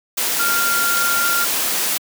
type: tone in noise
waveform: sine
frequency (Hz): 1393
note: F6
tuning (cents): -5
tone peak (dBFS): -18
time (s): 0.39-1.45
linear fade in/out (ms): 10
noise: white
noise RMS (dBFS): -20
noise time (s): 0.17-1.98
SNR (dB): -1
effects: high-pass 200 Hz 12 dB/octave